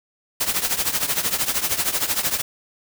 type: noise with tremolo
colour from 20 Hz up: white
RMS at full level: -19 dBFS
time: 0.4-2.42 s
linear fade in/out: 10 ms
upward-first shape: triangle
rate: 13 Hz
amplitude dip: 85%
effects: none

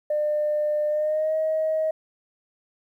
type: tone with pitch glide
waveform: sine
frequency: 600 to 630.6 Hz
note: D5 to D#5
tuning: +37 to +23 cents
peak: -20 dBFS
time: 0.1-1.91 s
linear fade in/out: 5 ms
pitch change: +86 cents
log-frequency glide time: 0.89-1.35 s
effects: tanh soft clip ceiling -16 dBFS + 10-bit

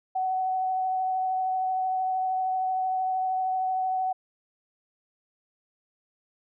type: tone with vibrato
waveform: sine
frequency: 750 Hz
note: F#5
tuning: 23 cents sharp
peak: -24 dBFS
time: 0.15-4.13 s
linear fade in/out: 10 ms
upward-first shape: sine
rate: 13 Hz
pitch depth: 12 cents each way
effects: none

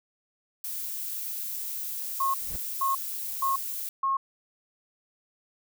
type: noise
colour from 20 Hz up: violet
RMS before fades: -34 dBFS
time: 0.64-3.89 s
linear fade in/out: 2 ms
type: tone bursts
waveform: sine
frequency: 1083 Hz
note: C#6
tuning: 41 cents flat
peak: -23 dBFS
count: 4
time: 2.2-4.17 s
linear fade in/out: 5 ms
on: 140 ms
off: 470 ms
type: noise with exponential growth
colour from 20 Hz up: brown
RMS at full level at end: -36 dBFS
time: 2.32-2.56 s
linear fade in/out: 0 ms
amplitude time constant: 51 ms
effects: none

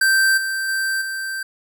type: tone with level steps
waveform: square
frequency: 1563 Hz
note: G6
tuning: 6 cents flat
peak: -14 / -22 / -20 / -25 dBFS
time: 0.01-1.43 s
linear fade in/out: 5 ms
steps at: 0.37 / 0.68 / 1.01 s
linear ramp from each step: 10 ms
effects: none

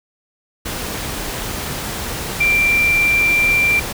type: tone in noise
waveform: sine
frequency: 2361 Hz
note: D7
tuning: 9 cents sharp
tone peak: -12 dBFS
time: 2.4-3.8 s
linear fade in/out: 10 ms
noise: pink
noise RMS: -25 dBFS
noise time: 0.65-3.93 s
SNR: +10 dB
effects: none

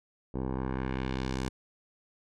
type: tone with low-pass filter sweep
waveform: 10% pulse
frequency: 65 Hz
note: C2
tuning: 11 cents flat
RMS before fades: -33 dBFS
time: 0.34-1.49 s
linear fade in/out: 5 ms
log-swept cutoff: 600 to 8400 Hz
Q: 1.1
effects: none

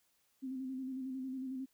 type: tone with vibrato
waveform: sine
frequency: 261.5 Hz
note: C4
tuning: 1 cent flat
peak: -38 dBFS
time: 0.42-1.66 s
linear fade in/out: 20 ms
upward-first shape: square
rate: 11 Hz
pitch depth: 33 cents each way
effects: white hiss -75 dBFS RMS until 1.73 s

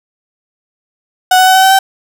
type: tone with pitch steps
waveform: 35% pulse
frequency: 740 / 746.4 / 752.9 / 759.5 / 766.1 / 772.8 Hz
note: F#5 / F#5 / F#5 / F#5 / G5 / G5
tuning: 0 / +15 / +30 / +45 / -40 / -25 cents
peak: -3 dBFS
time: 1.31-1.79 s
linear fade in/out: 5 ms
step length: 80 ms
effects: none

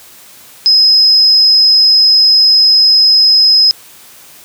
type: tone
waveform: sine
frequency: 5090 Hz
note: D#8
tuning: 39 cents sharp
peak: -4 dBFS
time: 0.66-3.71 s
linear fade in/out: 0 ms
effects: white hiss -38 dBFS RMS until 4.44 s + high-pass 80 Hz 12 dB/octave

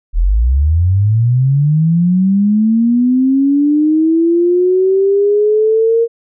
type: linear sweep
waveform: sine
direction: up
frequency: 37.1 to 466.2 Hz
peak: -8 dBFS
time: 0.13-6.08 s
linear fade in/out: 50 ms
effects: none

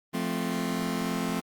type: chord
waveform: sawtooth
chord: F major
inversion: none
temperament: just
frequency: 174.61 / 218.3 / 261.9 Hz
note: F3 / A3 / C4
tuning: 0 / -13 / +2 cents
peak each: -28 dBFS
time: 0.13-1.41 s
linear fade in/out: 20 ms
effects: Opus 32 kbps

